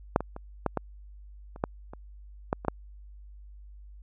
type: clicks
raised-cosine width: 1 ms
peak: -6 / -18 / -25 / -11 / -13 / -30 / -11 / -27 / -11 / -22 / -10 dBFS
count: 11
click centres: 0.161 / 0.206 / 0.364 / 0.663 / 0.773 / 1.561 / 1.639 / 1.935 / 2.529 / 2.649 / 2.683 s
effects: added 50 Hz sine -45 dBFS peak until 4.02 s